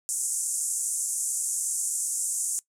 white band-pass noise, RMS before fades -29 dBFS, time 0.09-2.59 s, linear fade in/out 0 ms, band 6700 to 10000 Hz, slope 48 dB/octave, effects noise-tail reverb RT60 0.1 s tail -20 dB re dry

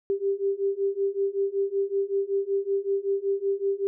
sine beating tone pair, 392 / 397.3 Hz, G4 / G4, 0 / +23 cents, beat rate 5.3 Hz, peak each -27 / -26 dBFS, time 0.1-3.87 s, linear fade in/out 0 ms, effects none

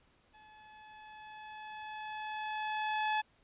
sawtooth tone with level ramp, 858 Hz, A5, 44 cents flat, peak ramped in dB -53 to -25 dBFS, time 0.33-3.22 s, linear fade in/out 20 ms, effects pink hiss -69 dBFS RMS until 3.43 s + resampled to 8000 Hz

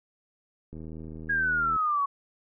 click train, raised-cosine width 3 ms, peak -29 dBFS, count 83, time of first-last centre 0.73-1.761 s, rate 79.5 Hz
sine exponential sweep, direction down, 1655 to 1105 Hz, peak -23 dBFS, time 1.29-2.06 s, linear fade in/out 10 ms
effects none

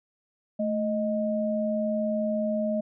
sine tone pair together, 218.7 / 622.3 Hz, A3 / D#5, -10 / 0 cents, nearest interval octave + tritone, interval 1810 cents, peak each -27 dBFS, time 0.59-2.81 s, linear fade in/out 10 ms, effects none

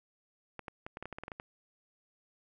clicks, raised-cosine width 0.5 ms, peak -26 dBFS, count 12, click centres 0.593 / 0.682 / 0.865 / 0.971 / 1.026 / 1.056 / 1.127 / 1.185 / 1.236 / 1.281 / 1.318 / 1.399 s, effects none

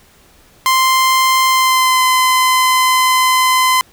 sawtooth tone with pitch glide, 1044 to 1026.1 Hz, C6 to C6, -4 to -34 cents, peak -6 dBFS, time 0.66-3.81 s, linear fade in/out 0 ms, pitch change -30 cents, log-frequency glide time 1.48-2.03 s, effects pink hiss -48 dBFS RMS until 3.92 s

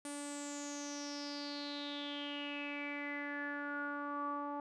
sawtooth tone with low-pass filter sweep, 288.4 Hz, D4, 31 cents flat, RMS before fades -42 dBFS, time 0.05-4.6 s, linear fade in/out 2 ms, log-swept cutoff 9200 to 980 Hz, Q 8.7, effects none

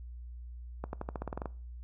accelerating click train, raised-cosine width 1 ms, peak -22 dBFS, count 11, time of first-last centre 0.84-1.457 s, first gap 91 ms, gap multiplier 0.91, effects noise-tail reverb RT60 0.4 s tail -21 dB re dry + added 60 Hz sine -42 dBFS peak until 1.83 s

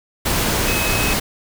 sine tone in noise, 2557 Hz, D#7, 47 cents sharp, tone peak -23 dBFS, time 0.67-1.14 s, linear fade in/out 10 ms, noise pink, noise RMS -19 dBFS, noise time 0.25-1.2 s, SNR -7 dB, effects none

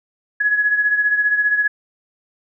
sine beating tone pair, 1681 / 1696 Hz, G#6 / G#6, +20 / +36 cents, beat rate 15 Hz, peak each -15 / -22 dBFS, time 0.4-1.68 s, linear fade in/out 10 ms, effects none

